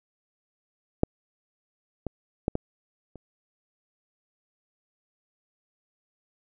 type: clicks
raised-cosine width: 2 ms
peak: -6 / -17 / -10 / -13 / -29 dBFS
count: 5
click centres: 1.034 / 2.067 / 2.481 / 2.554 / 3.157 s
effects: none